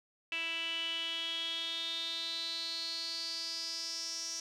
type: tone with band-pass filter sweep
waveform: sawtooth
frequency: 330.6 Hz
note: E4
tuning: 5 cents sharp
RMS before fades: -38 dBFS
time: 0.32-4.4 s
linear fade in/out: 2 ms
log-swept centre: 2700 to 5700 Hz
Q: 9
effects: none